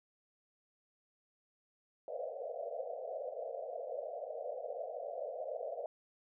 white band-pass noise, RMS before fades -42 dBFS, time 2.08-5.86 s, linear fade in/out 2 ms, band 470 to 700 Hz, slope 96 dB/octave, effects none

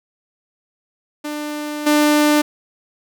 sawtooth tone with level steps, 298.1 Hz, D4, 26 cents sharp, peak -20 / -8 dBFS, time 1.24-2.42 s, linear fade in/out 10 ms, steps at 1.86 s, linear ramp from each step 10 ms, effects none

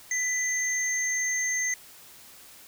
sine tone pair together, 1994 / 6331 Hz, B6 / G8, +16 / +16 cents, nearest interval octave + minor sixth, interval 2000 cents, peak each -27 dBFS, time 0.11-1.74 s, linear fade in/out 2 ms, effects tanh soft clip ceiling -18 dBFS + white hiss -50 dBFS RMS until 2.67 s

